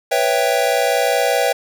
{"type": "chord", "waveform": "square", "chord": "C# half-diminished seventh", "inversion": "third", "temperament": "equal", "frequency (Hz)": [493.9, 554.4, 659.3, 784], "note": ["B4", "C#5", "E5", "G5"], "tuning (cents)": [0, 0, 0, 0], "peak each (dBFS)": [-21, -21, -21, -21], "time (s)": [0.11, 1.53], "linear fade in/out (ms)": 10, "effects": []}